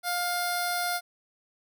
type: tone with notch filter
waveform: 10% pulse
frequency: 706 Hz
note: F5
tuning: 19 cents sharp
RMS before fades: -29 dBFS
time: 0.03-1.01 s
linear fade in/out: 50 ms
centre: 2700 Hz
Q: 0.98
effects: none